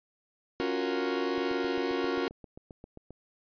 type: chord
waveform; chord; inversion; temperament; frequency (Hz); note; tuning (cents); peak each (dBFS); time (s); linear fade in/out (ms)
40% pulse; Gb major seventh; second; equal; 277.2 / 349.2 / 370 / 466.2; Db4 / F4 / Gb4 / Bb4; 0 / 0 / 0 / 0; -33; 0.6-2.28; 0
type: click train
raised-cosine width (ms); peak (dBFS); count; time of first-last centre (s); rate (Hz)
2; -32; 14; 1.38-3.106; 7.53
effects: resampled to 11025 Hz